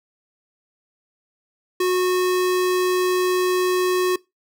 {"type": "tone", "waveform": "square", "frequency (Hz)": 365.3, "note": "F#4", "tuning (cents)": -22, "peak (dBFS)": -18, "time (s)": [1.8, 4.16], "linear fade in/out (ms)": 5, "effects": ["noise-tail reverb RT60 0.2 s tail -21 dB re dry"]}